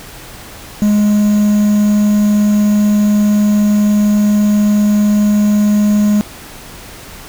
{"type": "tone with quantisation", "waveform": "triangle", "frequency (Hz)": 208.3, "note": "G#3", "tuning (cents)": 5, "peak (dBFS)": -6, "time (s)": [0.82, 6.21], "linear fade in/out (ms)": 0, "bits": 5, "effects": ["pink hiss -33 dBFS RMS until 7.28 s"]}